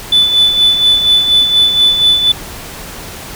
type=tone with tremolo; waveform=sine; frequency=3490 Hz; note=A7; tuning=15 cents flat; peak=-3 dBFS; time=0.12-2.32 s; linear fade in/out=5 ms; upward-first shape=sine; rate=4.2 Hz; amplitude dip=60%; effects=tanh soft clip ceiling -2 dBFS + pink hiss -28 dBFS RMS until 3.35 s